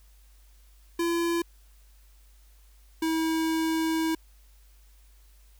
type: tone pair in turn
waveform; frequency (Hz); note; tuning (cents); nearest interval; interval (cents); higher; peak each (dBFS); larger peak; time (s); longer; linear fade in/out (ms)
square; 339.3 / 322.2; F4 / E4; -50 / -39; minor second; 89; first; -25; neither; 0.99-1.42 / 3.02-4.15; second; 5
effects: added 50 Hz sine -53 dBFS peak until 5.59 s + white hiss -64 dBFS RMS until 5.59 s